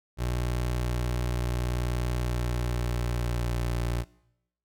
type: tone with pitch glide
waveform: 25% pulse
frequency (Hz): 60.7 to 59.25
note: B1 to A#1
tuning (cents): -29 to +29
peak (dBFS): -23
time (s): 0.17-4.05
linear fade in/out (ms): 50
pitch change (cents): -42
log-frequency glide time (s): 2.19-3.68
effects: noise-tail reverb RT60 0.8 s tail -21 dB re dry